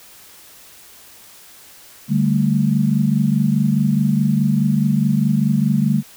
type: chord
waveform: sine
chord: D suspended fourth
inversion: none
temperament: equal with one note detuned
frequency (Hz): 146.83 / 196 / 220.8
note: D3 / G3 / A3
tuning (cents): 0 / 0 / +6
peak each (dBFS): -18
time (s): 2.08-6.03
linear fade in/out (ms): 50
effects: white hiss -44 dBFS RMS until 6.16 s